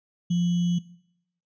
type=tone with sample-and-hold; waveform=sine; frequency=174.61 Hz; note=F3; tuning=in tune; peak=-20 dBFS; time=0.3-0.79 s; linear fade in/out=10 ms; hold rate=3150 Hz; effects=noise-tail reverb RT60 0.8 s tail -21 dB re dry + resampled to 16000 Hz